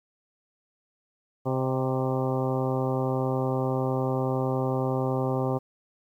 harmonic tone with a mistuned harmonic, 130.81 Hz, C3, in tune, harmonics 1 / 2 / 3 / 4 / 5 / 6 / 7 / 8 / 9, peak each -28 / -31 / -31 / -31 / -37 / -35 / -39 / -40 / -41 dBFS, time 1.45-5.59 s, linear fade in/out 20 ms, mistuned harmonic 5, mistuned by -49 cents, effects 10-bit

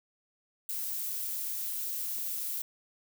violet noise, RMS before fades -35 dBFS, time 0.69-2.62 s, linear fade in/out 2 ms, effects none

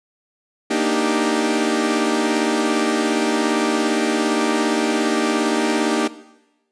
sawtooth chord, Eb major seventh, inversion second, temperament equal, 233.1 / 293.7 / 311.1 / 392 Hz, Bb3 / D4 / Eb4 / G4, 0 / 0 / 0 / 0 cents, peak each -19 dBFS, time 0.7-6.08 s, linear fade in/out 10 ms, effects noise-tail reverb RT60 1.0 s tail -17 dB re dry + resampled to 22050 Hz

